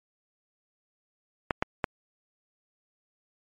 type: clicks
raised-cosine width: 0.5 ms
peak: -9 dBFS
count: 3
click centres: 1.508 / 1.625 / 1.842 s
effects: MP3 48 kbps